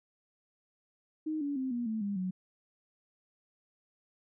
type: tone with pitch steps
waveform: sine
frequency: 311.1 / 285.3 / 261.6 / 239.9 / 220 / 201.7 / 184.98 Hz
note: D#4 / C#4 / C4 / A#3 / A3 / G3 / F#3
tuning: 0 / +50 / 0 / +50 / 0 / +50 / 0 cents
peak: -31 dBFS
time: 1.26-2.31 s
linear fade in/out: 10 ms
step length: 150 ms
effects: none